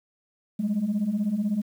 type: beating tone pair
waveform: sine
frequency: 196.4 / 212.4 Hz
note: G3 / G#3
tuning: +4 / +39 cents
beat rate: 16 Hz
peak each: -27 / -23 dBFS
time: 0.59-1.62 s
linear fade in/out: 10 ms
effects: tanh soft clip ceiling -19 dBFS + 9-bit